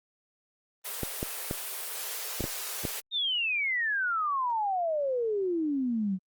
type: high-pass noise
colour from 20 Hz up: white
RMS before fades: -36 dBFS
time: 0.84-3.01 s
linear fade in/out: 20 ms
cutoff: 380 Hz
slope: 96 dB/octave
type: clicks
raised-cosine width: 2 ms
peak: -17 dBFS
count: 6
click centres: 1.033 / 1.229 / 1.511 / 2.407 / 2.441 / 2.852 s
type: exponential sweep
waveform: sine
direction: down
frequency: 3729 to 181.4 Hz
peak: -26 dBFS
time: 3.11-6.19 s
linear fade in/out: 50 ms
effects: Opus 24 kbps